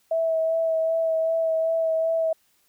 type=tone with vibrato; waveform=sine; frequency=650 Hz; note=E5; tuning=24 cents flat; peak=-20 dBFS; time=0.11-2.33 s; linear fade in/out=5 ms; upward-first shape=sine; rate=2.6 Hz; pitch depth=17 cents each way; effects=white hiss -65 dBFS RMS until 2.68 s